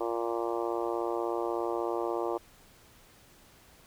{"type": "harmonic tone", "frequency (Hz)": 116.54, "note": "A#2", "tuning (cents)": 0, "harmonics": [3, 4, 5, 6, 7, 8, 9, 10], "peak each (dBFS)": [-33, -35, -37, -39, -40, -41, -42, -43], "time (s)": [0, 2.38], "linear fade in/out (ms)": 10, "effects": ["pink hiss -58 dBFS RMS until 3.86 s"]}